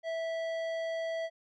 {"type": "tone with tanh clipping", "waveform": "sine", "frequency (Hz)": 656, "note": "E5", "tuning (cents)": -9, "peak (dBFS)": -34, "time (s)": [0.03, 1.3], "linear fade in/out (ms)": 50, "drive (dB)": 13, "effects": []}